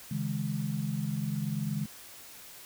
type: chord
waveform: sine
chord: C# suspended second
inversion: none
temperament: equal with one note detuned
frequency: 138.59 / 159.02 / 207.7 Hz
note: C#3 / D#3 / G#3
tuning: 0 / +38 / 0 cents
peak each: -34 dBFS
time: 0.11-1.86 s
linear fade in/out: 5 ms
effects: white hiss -49 dBFS RMS until 2.65 s